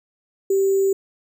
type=tone with sample-and-hold; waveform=sine; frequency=388.8 Hz; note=G4; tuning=14 cents flat; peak=-15 dBFS; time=0.5-0.93 s; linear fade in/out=5 ms; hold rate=7350 Hz; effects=none